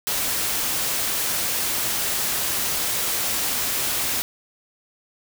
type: noise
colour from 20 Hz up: white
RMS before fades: -24 dBFS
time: 0.07-4.22 s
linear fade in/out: 0 ms
effects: none